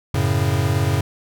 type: chord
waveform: square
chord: F# minor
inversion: none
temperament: equal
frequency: 92.5 / 110 / 138.59 Hz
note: F#2 / A2 / C#3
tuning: 0 / 0 / 0 cents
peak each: -22 dBFS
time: 0.14-1.01 s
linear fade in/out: 5 ms
effects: none